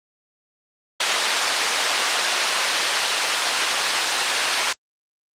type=band-pass noise; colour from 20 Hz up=white; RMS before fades=-20 dBFS; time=1-4.73 s; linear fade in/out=5 ms; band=600 to 4800 Hz; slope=12 dB/octave; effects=low-pass 10000 Hz 12 dB/octave + Opus 24 kbps